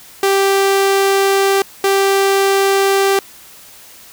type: tone bursts at uneven times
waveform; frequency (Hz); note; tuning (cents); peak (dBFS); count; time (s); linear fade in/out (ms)
sawtooth; 392; G4; 0; -7; 2; 0.23-1.62 / 1.84-3.19; 2
effects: white hiss -40 dBFS RMS until 4.12 s